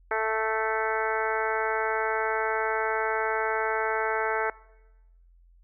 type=harmonic tone; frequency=220 Hz; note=A3; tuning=in tune; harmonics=2 / 3 / 4 / 5 / 6 / 7 / 8 / 9 / 10; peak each=-30 / -33 / -30 / -39 / -33 / -32 / -37 / -37 / -38 dBFS; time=0.11-4.5 s; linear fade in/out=2 ms; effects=noise-tail reverb RT60 1.0 s tail -22 dB re dry + added 43 Hz sine -54 dBFS peak until 5.63 s